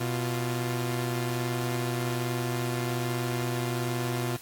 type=tone pair together; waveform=sawtooth; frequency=123.5 / 349.3 Hz; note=B2 / F4; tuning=0 / 0 cents; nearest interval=octave + tritone; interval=1800 cents; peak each=-25 / -29 dBFS; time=0-4.37 s; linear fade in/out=10 ms; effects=white hiss -47 dBFS RMS until 4.41 s + AAC 64 kbps